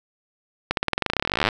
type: accelerating click train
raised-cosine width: 0.3 ms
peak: -4 dBFS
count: 30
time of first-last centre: 0.71-1.488 s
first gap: 62 ms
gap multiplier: 0.93
effects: none